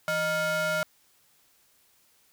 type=ring-modulated tone; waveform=square; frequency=392 Hz; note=G4; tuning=in tune; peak=-23 dBFS; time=0.08-0.83 s; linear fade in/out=0 ms; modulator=1010 Hz; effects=white hiss -64 dBFS RMS until 2.32 s